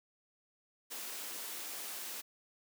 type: high-pass noise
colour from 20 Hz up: white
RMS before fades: -43 dBFS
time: 0.9-2.22 s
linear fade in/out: 20 ms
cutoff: 230 Hz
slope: 24 dB/octave
effects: none